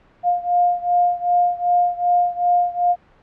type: beating tone pair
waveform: sine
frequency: 706 / 708.6 Hz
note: F5 / F5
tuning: +19 / +25 cents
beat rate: 2.6 Hz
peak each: -17 / -19 dBFS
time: 0.23-2.96 s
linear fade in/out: 50 ms
effects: pink hiss -53 dBFS RMS until 3.22 s + low-pass 2000 Hz 12 dB/octave